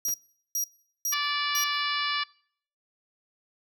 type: tone bursts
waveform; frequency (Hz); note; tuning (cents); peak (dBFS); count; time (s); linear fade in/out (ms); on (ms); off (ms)
sawtooth; 5730; F8; +44; -23; 4; 0.05-1.64; 2; 90; 410
type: noise with exponential decay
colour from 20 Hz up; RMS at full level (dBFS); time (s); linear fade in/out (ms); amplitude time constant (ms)
pink; -38; 0.08-0.16; 5; 16
type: harmonic tone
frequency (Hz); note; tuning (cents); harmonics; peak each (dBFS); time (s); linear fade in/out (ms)
582; D5; -16; 2 / 3 / 4 / 5 / 6 / 7 / 8 / 9; -31 / -33 / -34 / -35 / -36 / -36 / -37 / -38; 1.12-2.24; 10
effects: noise-tail reverb RT60 0.6 s tail -24 dB re dry